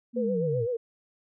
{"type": "linear sweep", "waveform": "sine", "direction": "down", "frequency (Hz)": [240.9, 104.3], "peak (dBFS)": -28, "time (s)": [0.13, 0.67], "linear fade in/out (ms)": 50}
{"type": "tone with vibrato", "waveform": "sine", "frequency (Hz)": 480, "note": "B4", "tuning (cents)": -49, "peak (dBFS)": -26, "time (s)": [0.16, 0.77], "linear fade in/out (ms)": 10, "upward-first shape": "sine", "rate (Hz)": 7.9, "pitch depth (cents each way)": 90}
{"effects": []}